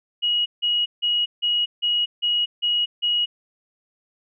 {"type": "tone bursts", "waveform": "sine", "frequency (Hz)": 2900, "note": "F#7", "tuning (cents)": -35, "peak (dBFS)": -18, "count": 8, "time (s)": [0.22, 3.26], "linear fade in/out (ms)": 20, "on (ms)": 240, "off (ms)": 160, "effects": []}